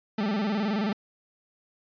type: tone with vibrato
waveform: 40% pulse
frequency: 207.7 Hz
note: G#3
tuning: in tune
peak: -24 dBFS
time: 0.18-0.93 s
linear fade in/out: 5 ms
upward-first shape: square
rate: 19 Hz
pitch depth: 96 cents each way
effects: resampled to 11025 Hz